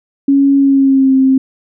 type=tone with pitch glide; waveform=sine; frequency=277.2 to 264.8 Hz; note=C#4 to C4; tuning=0 to +21 cents; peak=-6 dBFS; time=0.28-1.38 s; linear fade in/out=5 ms; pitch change=-79 cents; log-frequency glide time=0.57-1.15 s; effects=none